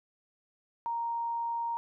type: tone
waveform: sine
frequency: 932.3 Hz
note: A#5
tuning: in tune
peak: -30 dBFS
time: 0.86-1.77 s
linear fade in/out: 0 ms
effects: none